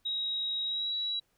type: tone with pitch glide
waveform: sine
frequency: 3812 to 3899 Hz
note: A#7 to B7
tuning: +38 to -23 cents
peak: -30 dBFS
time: 0.05-1.2 s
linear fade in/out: 10 ms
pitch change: +39 cents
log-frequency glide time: 0.64-0.93 s
effects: pink hiss -73 dBFS RMS until 1.37 s